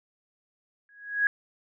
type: tone with exponential growth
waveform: sine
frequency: 1659 Hz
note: G#6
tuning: 2 cents flat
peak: -17 dBFS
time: 0.89-1.27 s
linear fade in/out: 1 ms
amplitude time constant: 81 ms
effects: none